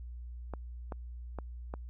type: clicks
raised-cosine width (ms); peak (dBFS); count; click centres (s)
1; -25; 4; 0.537 / 0.922 / 1.387 / 1.739
effects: added 60 Hz sine -41 dBFS peak until 1.89 s